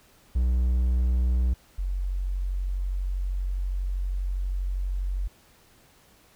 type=tone pair in turn; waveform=triangle / sine; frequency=61.7 / 46.22 Hz; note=B1 / F#1; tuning=-1 / -1 cents; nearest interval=perfect fourth; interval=500 cents; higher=first; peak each=-18 / -25 dBFS; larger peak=first; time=0.35-1.54 / 1.78-5.28 s; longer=second; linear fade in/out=10 ms; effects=pink hiss -58 dBFS RMS until 6.35 s